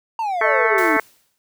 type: exponential sweep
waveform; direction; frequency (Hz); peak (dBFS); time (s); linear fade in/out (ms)
triangle; down; 931 to 289.5; -18; 0.19-0.97; 2
type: harmonic tone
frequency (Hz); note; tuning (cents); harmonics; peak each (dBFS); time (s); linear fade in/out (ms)
220; A3; 0; 2 / 3 / 4 / 5 / 6 / 7 / 8 / 9 / 10; -24 / -24 / -24 / -24 / -24 / -24 / -24 / -24 / -24; 0.41-1; 2
type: noise with exponential decay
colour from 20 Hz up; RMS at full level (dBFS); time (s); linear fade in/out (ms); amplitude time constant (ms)
white; -32; 0.78-1.38; 0; 130
effects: none